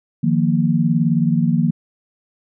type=chord; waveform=sine; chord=Eb suspended second; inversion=none; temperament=equal; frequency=155.56 / 174.61 / 233.1 Hz; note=Eb3 / F3 / Bb3; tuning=0 / 0 / 0 cents; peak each=-18 dBFS; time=0.23-1.71 s; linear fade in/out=10 ms; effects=none